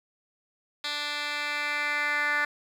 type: tone with band-pass filter sweep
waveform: 10% pulse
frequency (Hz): 293.7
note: D4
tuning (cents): 0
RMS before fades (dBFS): -29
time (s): 0.84-2.45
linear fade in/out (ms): 5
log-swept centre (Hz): 3400 to 1800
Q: 3.2
effects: 9-bit